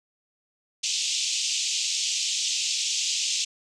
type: band-pass noise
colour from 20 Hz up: white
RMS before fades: -27 dBFS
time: 0.83-3.45 s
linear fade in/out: 10 ms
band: 2600 to 7400 Hz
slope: 48 dB/octave
effects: none